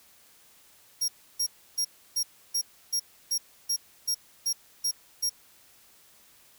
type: tone bursts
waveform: sawtooth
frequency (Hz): 5600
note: F8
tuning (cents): +4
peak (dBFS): -22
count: 12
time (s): 1.01-5.296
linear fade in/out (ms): 10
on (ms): 73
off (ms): 310
effects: white hiss -58 dBFS RMS until 6.58 s